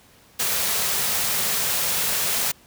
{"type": "band-stop noise", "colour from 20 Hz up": "white", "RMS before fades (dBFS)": -23, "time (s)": [0.39, 2.52], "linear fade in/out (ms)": 10, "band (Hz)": [250, 360], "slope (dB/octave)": 96, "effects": ["pink hiss -53 dBFS RMS until 2.66 s", "high-pass 60 Hz 12 dB/octave"]}